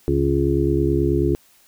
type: harmonic tone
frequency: 69.3 Hz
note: C#2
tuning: in tune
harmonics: 1 / 2 / 4 / 5 / 6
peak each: -23 / -23 / -24 / -20 / -24 dBFS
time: 0.08-1.35 s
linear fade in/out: 0 ms
effects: white hiss -55 dBFS RMS until 1.67 s